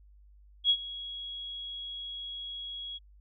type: tone with ADSR envelope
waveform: sine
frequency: 3322 Hz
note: G#7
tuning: in tune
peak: -19 dBFS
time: 0.64-2.99 s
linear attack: 58 ms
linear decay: 66 ms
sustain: -18 dB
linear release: 28 ms
effects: added 50 Hz sine -54 dBFS peak until 3.2 s